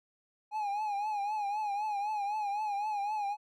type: tone with vibrato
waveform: triangle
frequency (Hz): 830.6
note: G#5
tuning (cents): 0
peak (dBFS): -29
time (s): 0.51-3.37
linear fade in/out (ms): 50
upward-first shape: triangle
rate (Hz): 3.9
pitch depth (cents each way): 89
effects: none